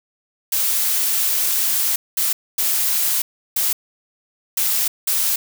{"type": "noise bursts at uneven times", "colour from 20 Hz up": "blue", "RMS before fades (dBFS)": -19, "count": 6, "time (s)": [[0.52, 1.96], [2.17, 2.33], [2.58, 3.22], [3.56, 3.73], [4.57, 4.88], [5.07, 5.36]], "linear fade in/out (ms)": 5, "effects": []}